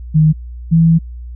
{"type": "tone pair in turn", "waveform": "sine", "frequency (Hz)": [155.56, 164.62], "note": ["D#3", "E3"], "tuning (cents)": [0, -2], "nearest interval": "minor second", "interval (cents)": 98, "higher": "second", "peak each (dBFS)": -6, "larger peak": "neither", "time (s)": [[0.14, 0.33], [0.71, 0.99]], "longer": "second", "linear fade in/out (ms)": 20, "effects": ["added 60 Hz sine -26 dBFS peak until 1.35 s"]}